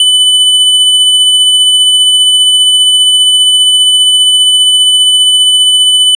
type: tone with tremolo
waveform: square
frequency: 3000 Hz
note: F#7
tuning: 23 cents sharp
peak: -3 dBFS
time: 0-6.15 s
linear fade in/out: 2 ms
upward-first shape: triangle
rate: 15 Hz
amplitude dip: 30%
effects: resampled to 22050 Hz